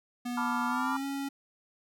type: tone with pitch glide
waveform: square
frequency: 243.7 to 276.7 Hz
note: B3 to C#4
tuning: -23 to -3 cents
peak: -33 dBFS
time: 0.25-1.29 s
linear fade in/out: 10 ms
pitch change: +220 cents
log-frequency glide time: 0.67-1.05 s
type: chord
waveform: sine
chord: B half-diminished seventh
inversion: third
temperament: equal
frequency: 880 / 987.8 / 1174.7 / 1396.9 Hz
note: A5 / B5 / D6 / F6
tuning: 0 / 0 / 0 / 0 cents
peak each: -35 dBFS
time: 0.37-0.97 s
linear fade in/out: 5 ms
effects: none